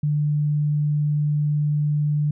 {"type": "tone", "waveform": "sine", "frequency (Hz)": 148.5, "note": "D3", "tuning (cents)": 20, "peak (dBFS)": -18, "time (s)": [0.03, 2.31], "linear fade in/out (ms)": 5, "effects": []}